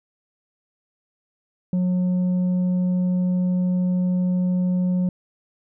sine tone with tanh clipping, 181.3 Hz, F#3, 35 cents flat, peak -19 dBFS, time 1.73-5.09 s, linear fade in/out 2 ms, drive 4 dB, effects none

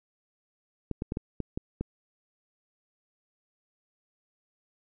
clicks, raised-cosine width 3 ms, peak -18 dBFS, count 7, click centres 0.913 / 1.021 / 1.121 / 1.171 / 1.403 / 1.575 / 1.81 s, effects none

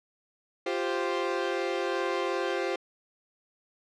sawtooth chord, F suspended second, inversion none, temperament equal, 349.2 / 392 / 523.3 Hz, F4 / G4 / C5, 0 / 0 / 0 cents, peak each -28 / -28 / -28 dBFS, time 0.66-2.76 s, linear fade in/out 5 ms, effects low-pass 4000 Hz 12 dB/octave

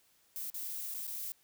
violet noise with dropouts, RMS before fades -40 dBFS, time 0.36-1.32 s, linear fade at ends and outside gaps 0 ms, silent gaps 0.501-0.543 / 0.94-0.946 / 1.069-1.076 s, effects white hiss -69 dBFS RMS until 1.43 s

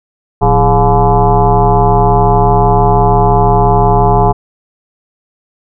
sine tone with frequency modulation, 414.1 Hz, G#4, 5 cents flat, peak -5 dBFS, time 0.41-4.33 s, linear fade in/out 20 ms, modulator 149 Hz, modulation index 3.7, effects none

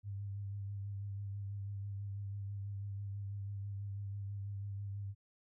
sine tone with vibrato, 100 Hz, G2, 35 cents sharp, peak -39 dBFS, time 0.03-5.15 s, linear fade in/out 50 ms, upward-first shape sine, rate 6.1 Hz, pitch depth 28 cents each way, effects none

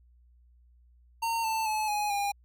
square tone with pitch steps, 916 / 887.9 / 860.6 / 834.2 / 808.6 Hz, A#5 / A5 / A5 / G#5 / G#5, -31 / +15 / -39 / +7 / -46 cents, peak -28 dBFS, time 1.22-2.32 s, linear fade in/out 10 ms, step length 220 ms, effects added 60 Hz sine -57 dBFS peak until 2.44 s

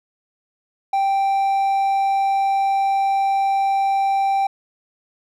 triangle tone, 784 Hz, G5, in tune, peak -14 dBFS, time 0.93-4.47 s, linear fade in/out 5 ms, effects none

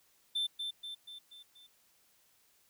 triangle tone with echo, 3550 Hz, A7, 15 cents sharp, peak -29 dBFS, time 0.35-0.47 s, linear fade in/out 10 ms, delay 240 ms, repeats 5, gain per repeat -5 dB, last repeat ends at 1.67 s, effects white hiss -69 dBFS RMS until 2.69 s

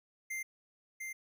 square tone with echo, 2093 Hz, C7, in tune, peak -37 dBFS, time 0.3-0.43 s, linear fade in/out 10 ms, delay 700 ms, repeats 1, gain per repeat -3 dB, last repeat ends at 1.13 s, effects none

